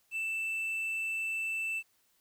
triangle tone with quantisation, 2654 Hz, E7, 11 cents sharp, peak -30 dBFS, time 0.11-1.83 s, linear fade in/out 50 ms, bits 10, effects white hiss -71 dBFS RMS until 2.2 s

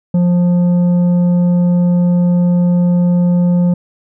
sine tone with tanh clipping, 176.3 Hz, F3, 17 cents sharp, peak -10 dBFS, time 0.14-3.74 s, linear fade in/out 5 ms, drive 7 dB, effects none

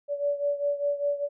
sine beating tone pair, 573 / 578 Hz, D5 / D5, -43 / -28 cents, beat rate 5 Hz, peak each -26 / -30 dBFS, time 0.08-1.29 s, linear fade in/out 50 ms, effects none

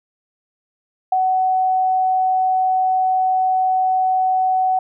sine tone with ADSR envelope, 749 Hz, F#5, 21 cents sharp, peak -11 dBFS, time 1.12-4.79 s, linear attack 5 ms, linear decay 15 ms, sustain -3 dB, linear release 4 ms, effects none

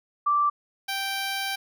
sine / 10% pulse tone pair in turn, 1170 / 782.7 Hz, D6 / G5, -7 / -3 cents, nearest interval perfect fifth, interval 696 cents, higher first, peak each -19 dBFS, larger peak neither, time 0.26-0.5 / 0.88-1.56 s, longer second, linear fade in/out 10 ms, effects none

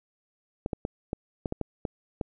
clicks, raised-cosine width 2 ms, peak -16 dBFS, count 9, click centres 0.661 / 0.732 / 0.851 / 1.131 / 1.458 / 1.524 / 1.613 / 1.852 / 2.212 s, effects none

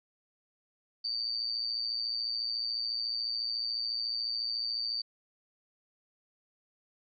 sine tone with amplitude modulation, 4600 Hz, D8, 37 cents flat, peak -28 dBFS, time 1.04-5.02 s, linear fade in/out 10 ms, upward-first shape sine, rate 114 Hz, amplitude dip 65%, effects none

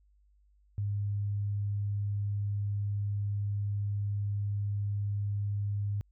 sine tone, 101.9 Hz, G#2, 32 cents flat, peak -29 dBFS, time 0.78-6.01 s, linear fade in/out 0 ms, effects added 50 Hz sine -62 dBFS peak until 6.11 s

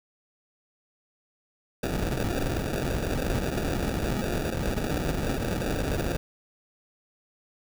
pink noise with sample-and-hold, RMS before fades -28 dBFS, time 1.83-6.17 s, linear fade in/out 5 ms, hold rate 1050 Hz, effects none

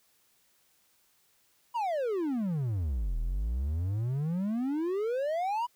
triangle exponential two-way sweep, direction down then up, 996 to 38 to 996 Hz, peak -26 dBFS, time 1.74-5.67 s, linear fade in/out 20 ms, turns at 3.18 s, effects white hiss -68 dBFS RMS until 5.75 s

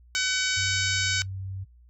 harmonic tone, 755 Hz, F#5, 35 cents sharp, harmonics 2 / 3 / 4 / 5 / 6 / 7 / 8 / 9 / 10, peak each -29 / -31 / -32 / -33 / -34 / -34 / -35 / -36 / -36 dBFS, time 0.15-1.22 s, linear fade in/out 0 ms
sine tone with pitch glide, 96.6 to 95.82 Hz, G2 to G2, -25 to -39 cents, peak -32 dBFS, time 0.56-1.65 s, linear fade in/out 20 ms, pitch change -14 cents, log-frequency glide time 1.02-1.13 s
effects noise-tail reverb RT60 0.1 s tail -20 dB re dry + added 60 Hz sine -51 dBFS peak until 1.89 s

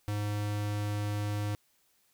square tone, 103.83 Hz, G#2, in tune, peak -31 dBFS, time 0.08-1.55 s, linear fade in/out 0 ms, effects white hiss -70 dBFS RMS until 2.13 s

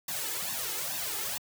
white noise with flanger, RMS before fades -34 dBFS, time 0.08-1.38 s, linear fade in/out 5 ms, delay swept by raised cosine 1.1 to 2.4 ms, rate 2.3 Hz, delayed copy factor +0.85, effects high-pass 100 Hz 12 dB/octave

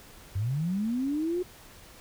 sine linear sweep, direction up, 90 to 367.9 Hz, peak -26 dBFS, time 0.35-1.43 s, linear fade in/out 10 ms, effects pink hiss -51 dBFS RMS until 2 s

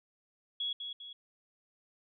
sine tone with echo, 3347 Hz, G#7, 13 cents sharp, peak -32 dBFS, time 0.6-0.73 s, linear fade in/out 5 ms, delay 200 ms, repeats 2, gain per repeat -6 dB, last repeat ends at 1.13 s, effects none

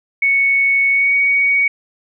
sine tone with pitch glide, 2217 to 2243 Hz, C#7 to C#7, 0 to +20 cents, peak -11 dBFS, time 0.22-1.68 s, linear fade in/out 5 ms, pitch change +20 cents, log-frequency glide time 0.91-1.13 s, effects none

